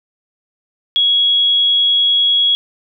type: tone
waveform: sine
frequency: 3330 Hz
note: G#7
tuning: 4 cents sharp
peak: -10 dBFS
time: 0.96-2.55 s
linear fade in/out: 0 ms
effects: none

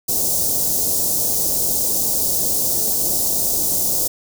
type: band-stop noise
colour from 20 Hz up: white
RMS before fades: -19 dBFS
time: 0.08-4.08 s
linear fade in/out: 10 ms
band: 680 to 5400 Hz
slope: 24 dB/octave
effects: none

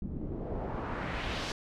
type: noise with low-pass filter sweep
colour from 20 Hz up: pink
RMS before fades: -36 dBFS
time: 0.02-1.52 s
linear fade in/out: 2 ms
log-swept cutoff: 200 to 5100 Hz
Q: 1.3
effects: none

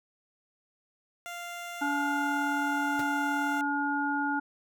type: tone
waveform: 15% pulse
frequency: 696 Hz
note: F5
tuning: 6 cents flat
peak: -31 dBFS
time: 1.26-3.61 s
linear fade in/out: 0 ms
type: harmonic tone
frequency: 286.2 Hz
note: D4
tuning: 45 cents flat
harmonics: 1 / 3 / 5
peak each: -31 / -31 / -31 dBFS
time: 1.81-4.4 s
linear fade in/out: 10 ms
type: noise with exponential decay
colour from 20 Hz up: pink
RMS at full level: -33 dBFS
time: 2.99-3.07 s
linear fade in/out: 5 ms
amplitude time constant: 16 ms
effects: none

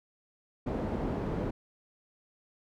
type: low-pass noise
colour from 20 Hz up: white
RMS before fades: -33 dBFS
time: 0.66-1.51 s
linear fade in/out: 10 ms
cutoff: 400 Hz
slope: 12 dB/octave
effects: none

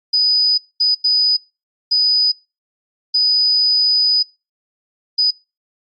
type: tone bursts at uneven times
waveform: sine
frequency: 4978 Hz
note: D#8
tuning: in tune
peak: -11 dBFS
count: 6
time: 0.13-0.58 / 0.8-0.95 / 1.04-1.37 / 1.91-2.32 / 3.14-4.23 / 5.18-5.31 s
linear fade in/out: 10 ms
effects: noise-tail reverb RT60 0.3 s tail -26 dB re dry + Opus 48 kbps

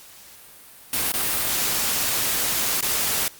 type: noise with dropouts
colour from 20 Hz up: white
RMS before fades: -23 dBFS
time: 0.93-3.28 s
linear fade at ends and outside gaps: 2 ms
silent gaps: 1.12-1.138 / 2.809-2.825 s
effects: white hiss -46 dBFS RMS until 3.39 s + Opus 48 kbps

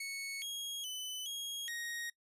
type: tone with pitch steps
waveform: sawtooth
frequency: 2210 / 3283 / 3010 / 3281 / 1876 Hz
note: C#7 / G#7 / F#7 / G#7 / A#6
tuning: -6 / -21 / +29 / -22 / +11 cents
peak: -36 dBFS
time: 0-2.1 s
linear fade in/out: 5 ms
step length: 420 ms
effects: noise-tail reverb RT60 0.1 s tail -21 dB re dry + resampled to 32000 Hz

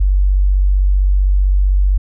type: tone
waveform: sine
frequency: 47.79 Hz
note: G1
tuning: 43 cents flat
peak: -9 dBFS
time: 0-1.98 s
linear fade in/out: 10 ms
effects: none

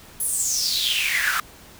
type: noise with high-pass filter sweep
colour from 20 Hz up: pink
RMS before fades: -23 dBFS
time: 0.2-1.4 s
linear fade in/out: 2 ms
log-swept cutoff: 11000 to 1300 Hz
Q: 7.1
effects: pink hiss -46 dBFS RMS until 1.79 s

